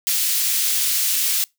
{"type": "high-pass noise", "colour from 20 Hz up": "white", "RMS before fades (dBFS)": -20, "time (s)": [0.07, 1.44], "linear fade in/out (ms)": 0, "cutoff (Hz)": 2800, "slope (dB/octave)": 12, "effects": ["noise-tail reverb RT60 0.2 s tail -25 dB re dry"]}